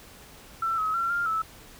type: tone with pitch steps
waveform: sine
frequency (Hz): 1339 / 1278 / 1361 / 1398 / 1309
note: E6 / D#6 / F6 / F6 / E6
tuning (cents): +27 / +46 / -45 / +1 / -13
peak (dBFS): -24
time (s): 0.62-1.42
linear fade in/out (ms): 5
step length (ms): 160
effects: pink hiss -49 dBFS RMS until 1.79 s